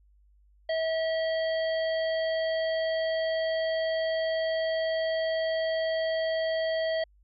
harmonic tone, 646 Hz, E5, 35 cents flat, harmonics 1 / 3 / 5 / 7, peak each -26 / -36 / -40 / -43 dBFS, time 0.69-7.04 s, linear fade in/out 5 ms, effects added 50 Hz sine -58 dBFS peak until 7.23 s

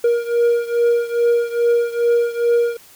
triangle beating tone pair, 471.8 / 474.2 Hz, A#4 / A#4, +21 / +30 cents, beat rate 2.4 Hz, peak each -14 / -17 dBFS, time 0.04-2.77 s, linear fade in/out 5 ms, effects white hiss -46 dBFS RMS until 2.95 s

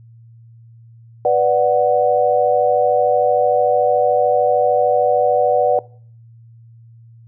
sine chord, B minor, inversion none, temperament equal, 493.9 / 587.3 / 740 Hz, B4 / D5 / F#5, 0 / 0 / 0 cents, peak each -16 dBFS, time 1.25-5.79 s, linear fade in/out 2 ms, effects noise-tail reverb RT60 0.5 s tail -22 dB re dry + added 115 Hz sine -41 dBFS peak until 7.27 s

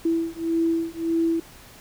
sine beating tone pair, 329.6 / 331.3 Hz, E4 / E4, 0 / +9 cents, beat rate 1.7 Hz, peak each -24 dBFS, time 0.05-1.4 s, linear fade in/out 5 ms, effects pink hiss -47 dBFS RMS until 1.8 s

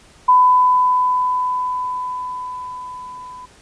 sine tone with level ramp, 1002 Hz, B5, 25 cents sharp, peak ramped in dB -7 to -33 dBFS, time 0.28-3.46 s, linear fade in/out 10 ms, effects pink hiss -48 dBFS RMS until 3.61 s + resampled to 22050 Hz

